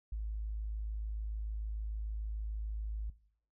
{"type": "tone", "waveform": "sine", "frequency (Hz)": 53.4, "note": "G#1", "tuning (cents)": 49, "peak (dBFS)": -35, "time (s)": [0.12, 3.1], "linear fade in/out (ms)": 5, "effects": ["noise-tail reverb RT60 0.6 s tail -19 dB re dry"]}